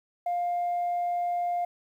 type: tone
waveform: sine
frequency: 703 Hz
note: F5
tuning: 11 cents sharp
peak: -24 dBFS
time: 0.26-1.65 s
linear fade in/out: 5 ms
effects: tanh soft clip ceiling -23 dBFS + 10-bit